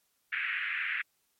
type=band-pass noise; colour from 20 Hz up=white; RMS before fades=-33 dBFS; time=0.32-1.02 s; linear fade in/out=10 ms; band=1500 to 2500 Hz; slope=48 dB/octave; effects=white hiss -74 dBFS RMS until 1.39 s + MP3 64 kbps